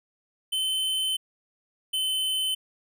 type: tone pair in turn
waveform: square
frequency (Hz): 3064 / 3053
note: G7 / G7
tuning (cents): -40 / -46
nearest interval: unison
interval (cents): 6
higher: first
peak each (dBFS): -25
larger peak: neither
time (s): 0.52-1.17 / 1.93-2.55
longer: first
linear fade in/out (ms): 10
effects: none